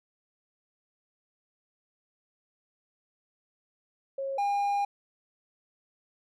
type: tone pair in turn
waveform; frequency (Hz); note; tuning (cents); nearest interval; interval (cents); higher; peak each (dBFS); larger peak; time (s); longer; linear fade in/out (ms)
sine / triangle; 544 / 807.8; C#5 / G#5; -33 / -48; perfect fifth; 685; second; -30 / -23; second; 4.18-4.38 / 4.38-4.85; second; 5
effects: none